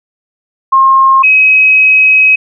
sine tone pair in turn, 1069 / 2543 Hz, C6 / D#7, +37 / +37 cents, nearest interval octave + minor third, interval 1500 cents, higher second, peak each -3 dBFS, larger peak neither, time 0.72-1.23 / 1.23-2.36 s, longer second, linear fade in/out 10 ms, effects none

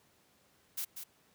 blue noise with echo, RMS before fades -37 dBFS, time 0.77-0.85 s, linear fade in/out 10 ms, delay 190 ms, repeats 1, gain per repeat -7 dB, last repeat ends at 1.04 s, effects pink hiss -68 dBFS RMS until 1.34 s + high-pass 100 Hz 12 dB/octave

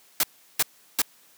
white noise bursts, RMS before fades -21 dBFS, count 3, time 0.2-1.019 s, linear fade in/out 2 ms, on 33 ms, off 360 ms, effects white hiss -57 dBFS RMS until 1.37 s + high-pass 150 Hz 12 dB/octave

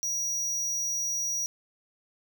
square tone, 5780 Hz, F#8, 41 cents flat, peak -28 dBFS, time 0.03-1.46 s, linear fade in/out 0 ms, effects 10-bit

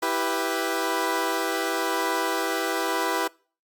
15% pulse chord, E minor, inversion none, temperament equal, 329.6 / 392 / 493.9 Hz, E4 / G4 / B4, 0 / 0 / 0 cents, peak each -22 dBFS, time 0.02-3.28 s, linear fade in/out 10 ms, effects noise-tail reverb RT60 0.4 s tail -24 dB re dry + Opus 48 kbps

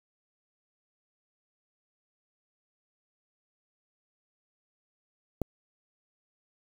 click, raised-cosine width 2 ms, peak -15 dBFS, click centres 5.417 s, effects 7-bit

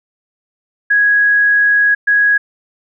sine tone bursts at uneven times, 1661.2 Hz, G#6, in tune, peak -8 dBFS, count 2, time 0.9-1.95 / 2.07-2.38 s, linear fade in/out 10 ms, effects none

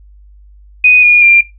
sine tone with pitch steps, 2489 / 2436 / 2385 Hz, D#7 / D#7 / D7, 0 / -37 / +26 cents, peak -3 dBFS, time 0.84-1.41 s, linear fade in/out 5 ms, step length 190 ms, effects noise-tail reverb RT60 0.2 s tail -17 dB re dry + added 50 Hz sine -37 dBFS peak until 1.58 s

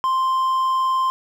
triangle tone, 1046.5 Hz, C6, in tune, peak -15 dBFS, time 0.04-1.1 s, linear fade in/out 0 ms, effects none

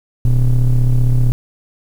triangle ring-modulated tone, 69.8 Hz, C#2, 13 cents sharp, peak -4 dBFS, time 0.25-1.32 s, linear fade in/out 0 ms, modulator 52.1 Hz, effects 7-bit

